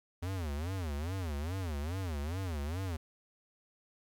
square tone with vibrato, 82.8 Hz, E2, 8 cents sharp, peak -35 dBFS, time 0.22-2.97 s, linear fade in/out 10 ms, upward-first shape sine, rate 2.4 Hz, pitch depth 270 cents each way, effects 12-bit

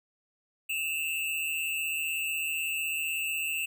square tone pair together, 2621 / 2777 Hz, E7 / F7, -11 / -10 cents, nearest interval minor second, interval 101 cents, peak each -32 / -34 dBFS, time 0.69-3.66 s, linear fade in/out 10 ms, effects none

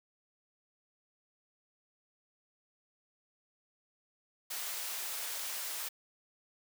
white high-pass noise, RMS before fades -39 dBFS, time 4.5-5.89 s, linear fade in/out 10 ms, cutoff 600 Hz, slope 12 dB/octave, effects none

